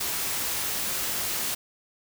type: noise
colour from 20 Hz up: white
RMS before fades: -29 dBFS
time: 0-1.55 s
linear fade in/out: 10 ms
effects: none